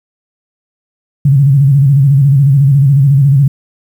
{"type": "tone with vibrato", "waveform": "sine", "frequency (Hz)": 138.59, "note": "C#3", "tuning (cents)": 0, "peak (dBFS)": -4, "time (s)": [1.25, 3.48], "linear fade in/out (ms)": 5, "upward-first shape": "square", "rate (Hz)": 14, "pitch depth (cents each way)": 76, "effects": ["7-bit"]}